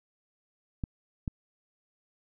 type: clicks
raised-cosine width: 5 ms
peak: -19 dBFS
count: 2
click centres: 0.838 / 1.278 s
effects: none